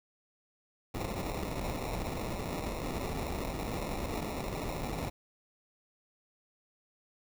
pink noise with sample-and-hold, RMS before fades -36 dBFS, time 0.94-5.1 s, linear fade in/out 10 ms, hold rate 1575 Hz, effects none

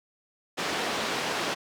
pink band-pass noise, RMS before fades -30 dBFS, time 0.57-1.55 s, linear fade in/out 20 ms, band 310 to 5000 Hz, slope 12 dB/octave, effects none

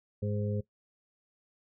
harmonic tone, 103.83 Hz, G#2, in tune, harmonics 1 / 2 / 4 / 5, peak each -31 / -36 / -39 / -40 dBFS, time 0.22-0.61 s, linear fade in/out 10 ms, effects noise-tail reverb RT60 0.1 s tail -18 dB re dry

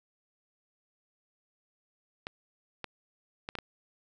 clicks, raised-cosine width 0.3 ms, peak -20 dBFS, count 5, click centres 2.269 / 2.843 / 3.489 / 3.553 / 3.587 s, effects none

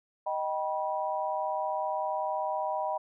sine chord, Eb augmented, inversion none, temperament just, 622.3 / 777.8 / 972.3 Hz, Eb5 / G5 / B5, 0 / -14 / -27 cents, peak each -33 dBFS, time 0.26-2.98 s, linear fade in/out 10 ms, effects none

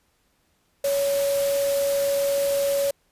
sine tone in noise, 560 Hz, C#5, 18 cents sharp, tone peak -20 dBFS, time 0.84-2.91 s, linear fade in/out 5 ms, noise white, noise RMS -32 dBFS, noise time 0.84-2.91 s, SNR +9 dB, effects pink hiss -67 dBFS RMS until 3.11 s + resampled to 32000 Hz

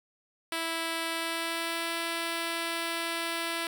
5% pulse tone with pitch glide, 329.6 to 334 Hz, E4 to E4, 0 to +23 cents, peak -19 dBFS, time 0.52-3.67 s, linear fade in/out 2 ms, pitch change +23 cents, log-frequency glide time 1.09-1.94 s, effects none

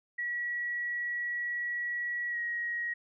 sine tone with pitch glide, 1927 to 1893.9 Hz, B6 to A#6, -43 to +27 cents, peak -31 dBFS, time 0.18-2.94 s, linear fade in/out 10 ms, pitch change -30 cents, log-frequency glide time 2.3-2.37 s, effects none

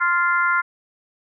harmonic tone with a mistuned harmonic, 349.2 Hz, F4, in tune, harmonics 3 / 4 / 5 / 6, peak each -22 / -18 / -29 / -26 dBFS, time 0-0.62 s, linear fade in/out 20 ms, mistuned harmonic 6, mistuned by -16 cents, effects none

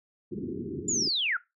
white low-pass noise, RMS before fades -33 dBFS, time 0.31-1.09 s, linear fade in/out 10 ms, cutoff 410 Hz, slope 96 dB/octave
sine linear sweep, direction down, 7200 to 1318.5 Hz, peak -25 dBFS, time 0.88-1.37 s, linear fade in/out 5 ms
effects noise-tail reverb RT60 0.2 s tail -18 dB re dry + high-pass 150 Hz 12 dB/octave

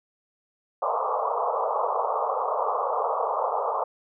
white band-pass noise, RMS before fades -26 dBFS, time 0.82-3.84 s, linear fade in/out 5 ms, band 440 to 1200 Hz, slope 96 dB/octave, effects none

